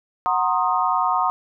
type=chord; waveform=sine; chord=C half-diminished seventh; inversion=second; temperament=equal with one note detuned; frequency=740 / 932.3 / 1062.3 / 1244.5 Hz; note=Gb5 / Bb5 / C6 / Eb6; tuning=0 / 0 / +26 / 0 cents; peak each=-23 dBFS; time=0.26-1.3 s; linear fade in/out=0 ms; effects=none